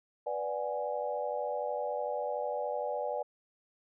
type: chord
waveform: sine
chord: G# half-diminished seventh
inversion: first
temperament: equal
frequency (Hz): 493.9 / 587.3 / 740 / 830.6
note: B4 / D5 / F#5 / G#5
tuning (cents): 0 / 0 / 0 / 0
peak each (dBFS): -37 / -35 / -40 / -38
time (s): 0.26-3.23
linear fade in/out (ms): 10
effects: none

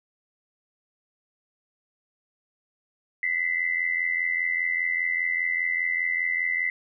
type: tone pair together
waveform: sine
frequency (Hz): 1980 / 2065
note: B6 / C7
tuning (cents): +4 / -23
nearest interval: minor second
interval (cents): 73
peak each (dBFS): -26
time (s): 3.23-6.7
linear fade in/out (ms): 2
effects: none

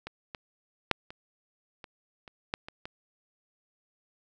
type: clicks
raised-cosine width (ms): 0.3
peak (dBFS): -22 / -22 / -6 / -27 / -27 / -30 / -13 / -25 / -23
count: 9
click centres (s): 0.07 / 0.348 / 0.913 / 1.105 / 1.842 / 2.278 / 2.539 / 2.685 / 2.855
effects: none

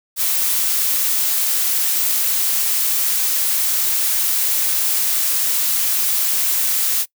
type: noise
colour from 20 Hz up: blue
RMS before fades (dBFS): -18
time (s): 0.16-7.06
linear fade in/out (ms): 50
effects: noise-tail reverb RT60 0.1 s tail -23 dB re dry

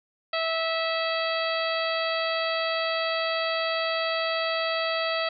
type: harmonic tone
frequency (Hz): 653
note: E5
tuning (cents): -17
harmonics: 1 / 2 / 3 / 4 / 5 / 6 / 7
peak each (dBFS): -28 / -31 / -33 / -34 / -35 / -36 / -36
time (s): 0.33-5.29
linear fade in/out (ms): 5
effects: none

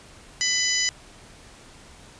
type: harmonic tone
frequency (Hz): 998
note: B5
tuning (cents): +18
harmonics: 2 / 3 / 4 / 5 / 6 / 7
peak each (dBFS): -27 / -30 / -33 / -26 / -28 / -28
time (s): 0.41-0.89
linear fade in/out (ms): 0
effects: pink hiss -48 dBFS RMS until 2.19 s + resampled to 22050 Hz

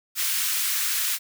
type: high-pass noise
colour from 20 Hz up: white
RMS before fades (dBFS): -25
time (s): 0.15-1.19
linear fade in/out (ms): 50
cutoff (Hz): 1300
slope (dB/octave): 24
effects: none

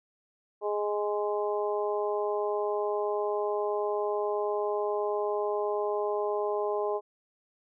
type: harmonic tone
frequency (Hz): 207.7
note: G#3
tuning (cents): 0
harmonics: 2 / 3 / 4 / 5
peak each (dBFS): -29 / -33 / -35 / -37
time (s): 0.61-7.01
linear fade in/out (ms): 50
effects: none

